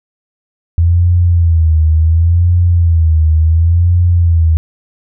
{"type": "tone with vibrato", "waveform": "sine", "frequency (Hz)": 83.2, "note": "E2", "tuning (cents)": 17, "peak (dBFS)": -6, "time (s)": [0.78, 4.57], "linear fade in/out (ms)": 0, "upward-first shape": "sine", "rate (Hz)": 0.7, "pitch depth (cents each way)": 96, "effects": []}